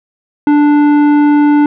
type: tone with tanh clipping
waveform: sine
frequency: 293.7 Hz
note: D4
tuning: in tune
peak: -7 dBFS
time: 0.47-1.66 s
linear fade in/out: 2 ms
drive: 12 dB
effects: none